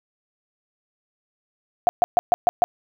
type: tone bursts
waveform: sine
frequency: 711 Hz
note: F5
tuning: 31 cents sharp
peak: -12 dBFS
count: 6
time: 1.87-2.64 s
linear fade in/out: 0 ms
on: 20 ms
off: 130 ms
effects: none